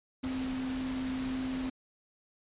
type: tone in noise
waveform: sine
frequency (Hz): 259.8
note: C4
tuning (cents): -12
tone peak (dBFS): -32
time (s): 0.23-1.7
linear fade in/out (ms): 10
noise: pink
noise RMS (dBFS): -42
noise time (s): 0.23-1.7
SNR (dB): +7
effects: resampled to 8000 Hz

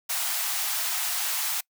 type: high-pass noise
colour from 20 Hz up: white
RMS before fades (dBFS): -28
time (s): 0.09-1.61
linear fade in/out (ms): 10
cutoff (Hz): 650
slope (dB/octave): 96
effects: noise-tail reverb RT60 0.1 s tail -25 dB re dry

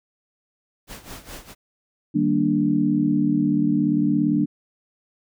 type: noise with tremolo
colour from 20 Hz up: pink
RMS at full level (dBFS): -36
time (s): 0.87-1.55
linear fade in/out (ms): 50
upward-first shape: sine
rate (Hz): 4.8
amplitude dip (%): 80
type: chord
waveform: sine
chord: Eb major seventh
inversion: none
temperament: equal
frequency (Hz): 155.56 / 196 / 233.1 / 293.7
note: Eb3 / G3 / Bb3 / D4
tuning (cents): 0 / 0 / 0 / 0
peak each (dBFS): -26 / -24 / -23 / -20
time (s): 2.14-4.46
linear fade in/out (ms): 20
effects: none

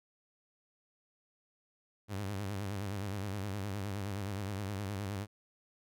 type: tone with vibrato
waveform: sawtooth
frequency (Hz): 99.8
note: G2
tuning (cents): +32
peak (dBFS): -32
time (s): 2.08-5.27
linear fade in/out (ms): 50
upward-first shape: sine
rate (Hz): 9.6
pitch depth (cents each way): 92
effects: none

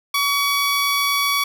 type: tone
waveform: 15% pulse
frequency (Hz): 1132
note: C#6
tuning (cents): +36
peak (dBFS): -11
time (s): 0.14-1.44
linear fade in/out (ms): 5
effects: 7-bit

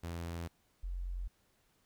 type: tone pair in turn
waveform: sawtooth / sine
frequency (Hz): 84.7 / 44.71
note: E2 / F1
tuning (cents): +48 / +41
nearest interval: major seventh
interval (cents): 1107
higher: first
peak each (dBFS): -35 / -36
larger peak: first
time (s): 0.03-0.48 / 0.83-1.28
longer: neither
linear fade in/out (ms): 10
effects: pink hiss -73 dBFS RMS until 1.85 s

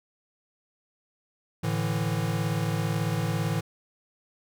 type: chord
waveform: square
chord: A suspended fourth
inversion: none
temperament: equal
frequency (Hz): 110 / 146.83 / 164.81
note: A2 / D3 / E3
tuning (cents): 0 / 0 / 0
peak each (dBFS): -30 / -32 / -30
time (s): 1.63-3.61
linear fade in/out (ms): 10
effects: none

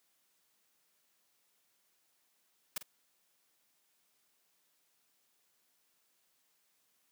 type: noise with echo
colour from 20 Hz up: white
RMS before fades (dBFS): -35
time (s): 2.76-2.78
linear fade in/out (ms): 5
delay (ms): 48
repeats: 1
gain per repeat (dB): -12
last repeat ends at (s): 2.828
effects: white hiss -75 dBFS RMS until 7.11 s + high-pass 150 Hz 12 dB/octave

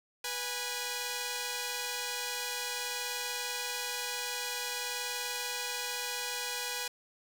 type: tone pair together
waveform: 5% pulse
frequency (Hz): 490.6 / 824.5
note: B4 / G#5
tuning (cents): -12 / -13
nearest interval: major sixth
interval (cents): 899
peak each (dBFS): -25 / -25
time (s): 0.24-6.88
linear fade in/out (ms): 5
effects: 9-bit

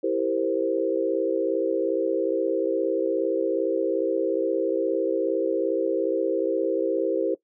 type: chord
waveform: sine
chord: C dominant seventh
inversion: first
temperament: equal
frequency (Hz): 329.6 / 392 / 466.2 / 523.3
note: E4 / G4 / Bb4 / C5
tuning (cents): 0 / 0 / 0 / 0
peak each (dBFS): -27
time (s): 0.03-7.35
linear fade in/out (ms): 10
effects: noise-tail reverb RT60 0.1 s tail -18 dB re dry

